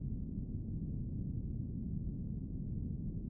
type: low-pass noise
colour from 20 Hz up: white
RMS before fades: -40 dBFS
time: 0-3.29 s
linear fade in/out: 10 ms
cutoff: 210 Hz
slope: 24 dB/octave
effects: none

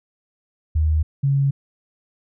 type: tone pair in turn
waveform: sine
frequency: 77.78 / 138.59 Hz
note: D#2 / C#3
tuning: 0 / 0 cents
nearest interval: minor seventh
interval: 1000 cents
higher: second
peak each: -15 dBFS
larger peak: neither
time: 0.75-1.03 / 1.23-1.51 s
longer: neither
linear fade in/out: 10 ms
effects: none

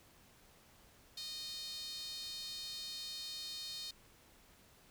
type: tone with high-pass filter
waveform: sawtooth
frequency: 616 Hz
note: D#5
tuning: 17 cents flat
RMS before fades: -45 dBFS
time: 1.17-3.91 s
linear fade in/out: 5 ms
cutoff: 4100 Hz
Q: 5.7
effects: pink hiss -64 dBFS RMS until 4.9 s

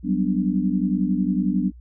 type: chord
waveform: sine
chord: G major seventh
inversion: third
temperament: equal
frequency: 185 / 196 / 246.9 / 293.7 Hz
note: F#3 / G3 / B3 / D4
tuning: 0 / 0 / 0 / 0 cents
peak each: -23 / -24 / -25 / -26 dBFS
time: 0.03-1.72 s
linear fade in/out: 50 ms
effects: added 60 Hz sine -41 dBFS peak until 1.8 s

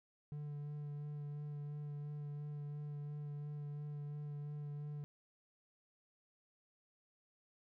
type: tone with vibrato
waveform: triangle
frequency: 146.83 Hz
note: D3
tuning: in tune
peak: -40 dBFS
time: 0.32-5.04 s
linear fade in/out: 0 ms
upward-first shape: sine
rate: 2.9 Hz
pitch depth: 16 cents each way
effects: none

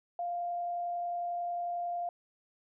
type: tone with frequency modulation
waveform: sine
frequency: 698.5 Hz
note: F5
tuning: in tune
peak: -32 dBFS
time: 0.19-2.09 s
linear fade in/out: 2 ms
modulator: 31.1 Hz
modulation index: 0.22
effects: none

